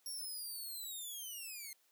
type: linear sweep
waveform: 5% pulse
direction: down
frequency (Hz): 5588 to 2089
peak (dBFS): -36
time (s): 0.06-1.73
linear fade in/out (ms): 2
effects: white hiss -73 dBFS RMS until 1.91 s + high-pass 300 Hz 12 dB/octave